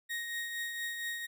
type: tone with tremolo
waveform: 35% pulse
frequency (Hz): 1871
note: A#6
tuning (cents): +6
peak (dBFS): -32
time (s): 0.09-1.27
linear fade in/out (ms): 20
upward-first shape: triangle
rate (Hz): 4.3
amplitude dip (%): 45
effects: none